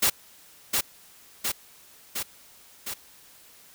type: noise with echo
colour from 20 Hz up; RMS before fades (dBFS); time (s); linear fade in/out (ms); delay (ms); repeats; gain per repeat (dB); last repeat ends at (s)
white; -21; 0.02-0.1; 10; 710; 4; -3; 2.94
effects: white hiss -53 dBFS RMS until 3.74 s